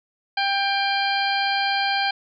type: harmonic tone with a mistuned harmonic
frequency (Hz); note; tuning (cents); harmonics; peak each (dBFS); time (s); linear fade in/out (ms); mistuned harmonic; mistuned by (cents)
792; G5; +18; 1 / 2 / 3 / 4 / 5 / 6; -23 / -26 / -28 / -29 / -30 / -31; 0.37-2.11; 5; 5; +89
effects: none